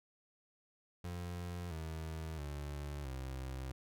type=tone with pitch steps; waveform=30% pulse; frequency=88 / 79.77 / 72.31 / 65.55 Hz; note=F2 / D#2 / D2 / C2; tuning=+14 / +44 / -26 / +4 cents; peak=-38 dBFS; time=1.04-3.72 s; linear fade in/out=5 ms; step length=670 ms; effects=none